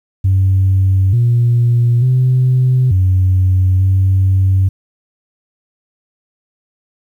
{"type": "tone with pitch steps", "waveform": "sine", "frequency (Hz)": [95.4, 119.3, 127.8, 93, 95.2], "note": ["G2", "A#2", "C3", "F#2", "F#2"], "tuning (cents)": [-47, 41, -40, 9, 50], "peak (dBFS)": -7, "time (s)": [0.24, 4.69], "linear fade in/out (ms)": 10, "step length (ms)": 890, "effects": ["tanh soft clip ceiling -5 dBFS", "8-bit"]}